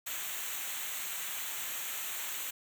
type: noise with comb filter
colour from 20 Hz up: white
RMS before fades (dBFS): -38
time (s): 0.06-2.51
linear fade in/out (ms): 10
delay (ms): 0.2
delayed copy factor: -0.75
effects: none